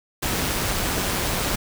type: noise with amplitude modulation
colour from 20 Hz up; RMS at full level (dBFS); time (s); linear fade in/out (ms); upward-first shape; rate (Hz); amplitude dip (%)
pink; -22; 0.22-1.56; 10; sine; 195; 50
effects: none